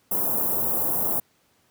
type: band-stop noise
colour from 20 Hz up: white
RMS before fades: -24 dBFS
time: 0.11-1.2 s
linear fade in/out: 5 ms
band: 960 to 12000 Hz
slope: 24 dB/octave
effects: pink hiss -64 dBFS RMS until 1.7 s + high-pass 100 Hz 12 dB/octave